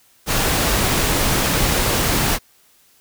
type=noise; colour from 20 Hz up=pink; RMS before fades=-18 dBFS; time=0.26-2.39 s; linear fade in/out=50 ms; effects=white hiss -55 dBFS RMS until 3 s